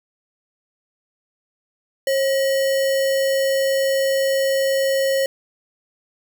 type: tone with sample-and-hold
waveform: sine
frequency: 541 Hz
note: C#5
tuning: 42 cents flat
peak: -16 dBFS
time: 2.07-5.26 s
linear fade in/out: 2 ms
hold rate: 2450 Hz
effects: none